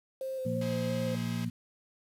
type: tone with vibrato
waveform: sine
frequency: 523.3 Hz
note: C5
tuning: in tune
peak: -33 dBFS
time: 0.21-1.15 s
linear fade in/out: 2 ms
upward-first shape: square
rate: 2.9 Hz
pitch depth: 16 cents each way
type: harmonic tone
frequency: 58.2 Hz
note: A#1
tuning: 2 cents flat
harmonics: 2 / 3 / 4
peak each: -35 / -35 / -35 dBFS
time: 0.45-1.5 s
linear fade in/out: 10 ms
type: chord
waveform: 5% pulse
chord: E augmented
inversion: none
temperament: equal with one note detuned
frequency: 322.1 / 415.3 / 523.3 Hz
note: E4 / G#4 / B#4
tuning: -40 / 0 / 0 cents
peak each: -36 dBFS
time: 0.61-1.45 s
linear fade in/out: 5 ms
effects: resampled to 32000 Hz + 9-bit